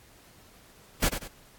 pink noise with echo, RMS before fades -23 dBFS, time 1.02-1.09 s, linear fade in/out 10 ms, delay 95 ms, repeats 2, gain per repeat -9 dB, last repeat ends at 1.28 s, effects pink hiss -56 dBFS RMS until 1.58 s + AAC 64 kbps

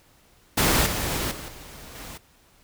pink noise with level steps, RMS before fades -20 / -27 / -37 / -43 / -39 dBFS, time 0.57-2.18 s, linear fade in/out 10 ms, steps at 0.86 / 1.31 / 1.48 / 1.95 s, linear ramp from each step 5 ms, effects pink hiss -58 dBFS RMS until 2.63 s

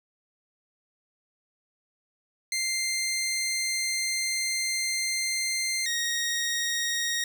15% pulse tone pair in turn, 2093 / 1876.3 Hz, C7 / A#6, 0 / +11 cents, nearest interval major second, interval 189 cents, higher first, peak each -20 dBFS, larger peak neither, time 2.52-5.86 / 5.86-7.24 s, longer first, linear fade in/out 2 ms, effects none

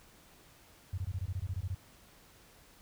sine tone bursts, 92.5 Hz, F#2, in tune, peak -32 dBFS, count 12, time 0.93-1.748 s, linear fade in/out 5 ms, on 48 ms, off 22 ms, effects pink hiss -60 dBFS RMS until 2.81 s

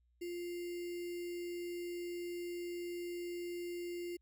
sine tone with sample-and-hold, 349.2 Hz, F4, in tune, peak -39 dBFS, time 0.21-4.17 s, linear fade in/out 10 ms, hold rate 2450 Hz, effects added 60 Hz sine -70 dBFS peak until 4.21 s

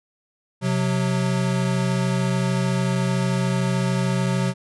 square tone pair together, 129.19 / 182.7 Hz, C3 / F#3, -22 / -22 cents, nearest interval tritone, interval 600 cents, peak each -23 dBFS, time 0.61-4.54 s, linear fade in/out 50 ms, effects resampled to 24000 Hz

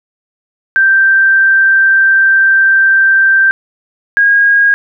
sine tone pair in turn, 1568 / 1633.2 Hz, G6 / G#6, 0 / -29 cents, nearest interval minor second, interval 71 cents, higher second, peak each -5 dBFS, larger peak neither, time 0.76-3.51 / 4.17-4.74 s, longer first, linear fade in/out 0 ms, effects none

